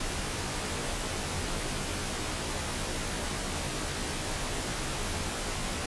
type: noise with comb filter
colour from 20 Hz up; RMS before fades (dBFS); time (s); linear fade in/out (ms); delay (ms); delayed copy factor
pink; -33; 0-5.86; 5; 18; -0.85
effects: resampled to 24000 Hz